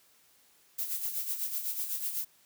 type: noise with tremolo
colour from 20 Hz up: violet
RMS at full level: -32 dBFS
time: 0.78-2.25 s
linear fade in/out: 10 ms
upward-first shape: sine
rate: 8 Hz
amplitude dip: 60%
effects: white hiss -64 dBFS RMS until 2.45 s + high-pass 60 Hz 12 dB/octave